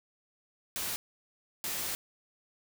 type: noise bursts at uneven times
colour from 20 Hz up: white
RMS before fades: -35 dBFS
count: 2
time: 0.76-0.96 / 1.64-1.95 s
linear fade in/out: 0 ms
effects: none